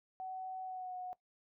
sine tone with pitch glide, 751 to 731.7 Hz, F#5 to F#5, +26 to -20 cents, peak -40 dBFS, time 0.2-1.13 s, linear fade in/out 0 ms, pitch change -46 cents, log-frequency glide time 0.63-0.96 s, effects noise-tail reverb RT60 0.1 s tail -18 dB re dry

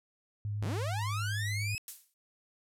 sine tone with vibrato, 103.83 Hz, G#2, in tune, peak -32 dBFS, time 0.45-1.75 s, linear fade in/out 0 ms, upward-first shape sine, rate 9.6 Hz, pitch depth 13 cents each way
sawtooth linear sweep, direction up, 74.5 to 2600 Hz, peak -32 dBFS, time 0.62-1.78 s, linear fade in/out 0 ms
violet noise with exponential decay, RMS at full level -34 dBFS, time 1.88-2.14 s, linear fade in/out 1 ms, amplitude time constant 55 ms
effects low-pass 12000 Hz 12 dB/octave

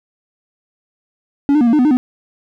triangle tone with pitch steps, 282.5 / 302.2 / 239.6 / 230.8 / 302.4 / 248.9 / 304.1 / 251 Hz, C#4 / D4 / A#3 / A#3 / D#4 / B3 / D#4 / B3, +33 / +50 / +48 / -17 / -49 / +14 / -40 / +28 cents, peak -7 dBFS, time 1.49-1.97 s, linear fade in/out 0 ms, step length 60 ms, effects none

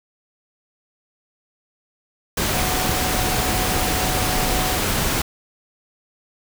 sine tone in noise, 740 Hz, F#5, in tune, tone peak -28 dBFS, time 2.54-4.77 s, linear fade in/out 5 ms, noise pink, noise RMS -21 dBFS, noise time 2.37-5.22 s, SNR -10 dB, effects none

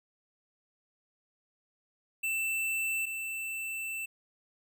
square tone pair in turn, 2665 / 2665 Hz, E7 / E7, +18 / +18 cents, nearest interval unison, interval 0 cents, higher neither, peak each -30 / -35 dBFS, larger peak first, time 2.23-3.06 / 3.06-4.06 s, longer second, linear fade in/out 10 ms, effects none

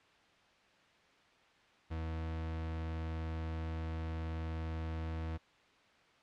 40% pulse tone, 80.7 Hz, E2, 36 cents flat, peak -36 dBFS, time 1.9-5.38 s, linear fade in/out 20 ms, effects white hiss -65 dBFS RMS until 6.22 s + low-pass 3000 Hz 12 dB/octave

